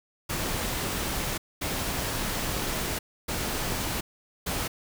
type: noise bursts at uneven times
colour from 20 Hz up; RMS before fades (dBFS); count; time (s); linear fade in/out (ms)
pink; -30; 4; 0.29-1.38 / 1.61-2.99 / 3.28-4.01 / 4.46-4.68; 10
effects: none